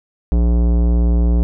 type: tone with tanh clipping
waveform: sine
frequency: 58.7 Hz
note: A#1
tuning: 13 cents sharp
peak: -13 dBFS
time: 0.32-1.43 s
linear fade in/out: 0 ms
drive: 17 dB
effects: none